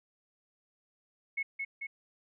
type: tone with echo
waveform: sine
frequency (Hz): 2191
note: C#7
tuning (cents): -21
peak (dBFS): -30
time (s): 1.37-1.43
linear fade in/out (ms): 10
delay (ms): 220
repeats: 2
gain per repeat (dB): -3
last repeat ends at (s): 1.87
effects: none